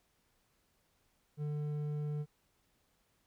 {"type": "tone with hard clipping", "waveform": "sine", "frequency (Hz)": 148.6, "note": "D3", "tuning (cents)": 21, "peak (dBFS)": -36, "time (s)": [1.37, 2.26], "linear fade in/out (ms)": 50, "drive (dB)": 6, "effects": ["pink hiss -75 dBFS RMS until 3.26 s"]}